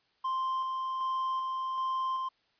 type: tone with tremolo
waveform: triangle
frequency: 1046.5 Hz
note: C6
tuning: in tune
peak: -27 dBFS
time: 0.24-2.29 s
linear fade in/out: 10 ms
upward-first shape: square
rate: 1.3 Hz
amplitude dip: 25%
effects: white hiss -71 dBFS RMS until 2.59 s + resampled to 11025 Hz